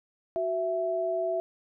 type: tone pair together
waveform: sine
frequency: 372.2 / 662 Hz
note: F#4 / E5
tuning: +10 / +7 cents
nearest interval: minor seventh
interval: 997 cents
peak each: -32 / -27 dBFS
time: 0.36-1.4 s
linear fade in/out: 0 ms
effects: none